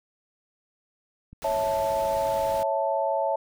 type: clicks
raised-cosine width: 5 ms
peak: -32 dBFS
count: 3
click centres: 1.33 / 2.056 / 2.169 s
type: noise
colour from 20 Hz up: pink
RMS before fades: -40 dBFS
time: 1.42-2.63 s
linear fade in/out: 0 ms
type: chord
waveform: sine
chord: A major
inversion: first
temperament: equal with one note detuned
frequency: 554.4 / 654.3 / 880 Hz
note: C#5 / E5 / A5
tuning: 0 / -13 / 0 cents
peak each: -27 dBFS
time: 1.44-3.36 s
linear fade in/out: 5 ms
effects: none